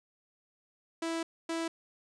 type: tone pair in turn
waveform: sawtooth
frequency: 329.6 / 329.6 Hz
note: E4 / E4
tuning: 0 / 0 cents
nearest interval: unison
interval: 0 cents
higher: neither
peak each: -28 dBFS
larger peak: neither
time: 1.02-1.23 / 1.49-1.68 s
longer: first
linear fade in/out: 5 ms
effects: resampled to 22050 Hz